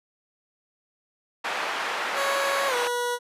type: band-pass noise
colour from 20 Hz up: white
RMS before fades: -29 dBFS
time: 1.44-2.88 s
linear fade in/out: 10 ms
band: 580 to 1800 Hz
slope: 12 dB/octave
type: tone with pitch glide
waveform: 20% pulse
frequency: 554.4 to 485.4 Hz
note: C#5 to B4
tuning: 0 to -30 cents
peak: -20 dBFS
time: 2.14-3.19 s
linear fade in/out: 50 ms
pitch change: -230 cents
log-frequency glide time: 2.67-2.75 s
effects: resampled to 32000 Hz